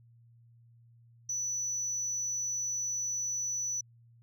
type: tone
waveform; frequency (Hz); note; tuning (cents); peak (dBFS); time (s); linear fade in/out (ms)
sine; 5950; F#8; +9; -30; 1.29-3.81; 5
effects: tanh soft clip ceiling -27 dBFS + added 117 Hz sine -57 dBFS peak until 4.22 s